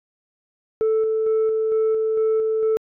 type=tone with tremolo; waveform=sine; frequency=440 Hz; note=A4; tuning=in tune; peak=-14 dBFS; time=0.81-2.77 s; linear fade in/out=0 ms; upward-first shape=square; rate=2.2 Hz; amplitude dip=30%; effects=tanh soft clip ceiling -15 dBFS